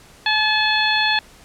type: harmonic tone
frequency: 860 Hz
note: A5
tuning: 40 cents flat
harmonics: 1 / 2 / 3 / 4 / 5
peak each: -22 / -20 / -23 / -22 / -24 dBFS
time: 0.26-1.19 s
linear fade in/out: 2 ms
effects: pink hiss -47 dBFS RMS until 1.44 s + low-pass 11000 Hz 12 dB/octave